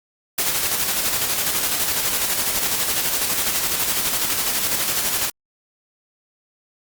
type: noise with tremolo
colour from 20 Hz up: white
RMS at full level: -20 dBFS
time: 0.38-5.3 s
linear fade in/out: 5 ms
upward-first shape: square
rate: 12 Hz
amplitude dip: 35%
effects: Opus 48 kbps